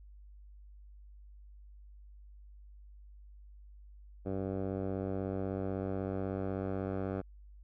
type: tone with low-pass filter sweep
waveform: 10% pulse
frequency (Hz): 96.2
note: G2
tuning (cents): -32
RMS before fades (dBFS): -36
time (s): 4.25-7.22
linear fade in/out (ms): 20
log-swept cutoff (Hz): 620 to 1000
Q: 1
effects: added 50 Hz sine -51 dBFS peak until 7.63 s